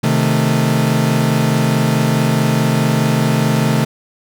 40% pulse chord, A diminished, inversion first, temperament equal, 130.81 / 155.56 / 220 Hz, C3 / Eb3 / A3, 0 / 0 / 0 cents, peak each -16 dBFS, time 0.03-3.85 s, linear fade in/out 10 ms, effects none

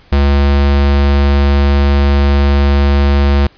square tone, 70.4 Hz, C#2, 27 cents sharp, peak -8 dBFS, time 0.12-3.47 s, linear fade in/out 5 ms, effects pink hiss -46 dBFS RMS until 3.57 s + resampled to 11025 Hz

